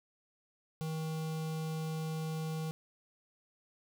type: tone with notch filter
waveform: square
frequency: 158.6 Hz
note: D#3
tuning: 33 cents sharp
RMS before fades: -37 dBFS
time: 0.81-2.71 s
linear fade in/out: 0 ms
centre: 1800 Hz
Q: 1.9
effects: none